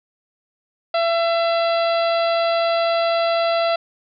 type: harmonic tone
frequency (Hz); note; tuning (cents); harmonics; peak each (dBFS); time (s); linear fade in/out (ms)
672; E5; +33; 1 / 2 / 3 / 4 / 5 / 6 / 7; -17 / -25 / -32 / -31 / -33 / -32 / -35; 0.94-3.76; 5
effects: none